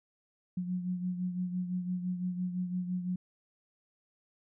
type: beating tone pair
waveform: sine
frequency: 180 / 185.9 Hz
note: F#3 / F#3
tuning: -47 / +8 cents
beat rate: 5.9 Hz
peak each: -32 / -40 dBFS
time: 0.57-3.16 s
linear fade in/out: 5 ms
effects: none